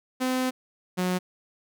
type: tone pair in turn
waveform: sawtooth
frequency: 256.5 / 182.11 Hz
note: C4 / F#3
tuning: -34 / -27 cents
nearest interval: tritone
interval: 593 cents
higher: first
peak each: -20 dBFS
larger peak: neither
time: 0.2-0.51 / 0.97-1.19 s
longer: first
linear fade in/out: 20 ms
effects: none